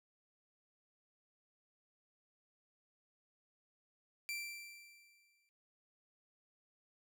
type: tone with exponential decay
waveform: sawtooth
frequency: 2349 Hz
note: D7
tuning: in tune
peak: -35 dBFS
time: 4.29-5.49 s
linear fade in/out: 0 ms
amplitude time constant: 260 ms
effects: noise-tail reverb RT60 0.8 s tail -25 dB re dry